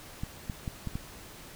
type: clicks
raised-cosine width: 5 ms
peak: -21 dBFS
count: 5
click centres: 0.235 / 0.498 / 0.678 / 0.873 / 0.955 s
effects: pink hiss -48 dBFS RMS until 1.55 s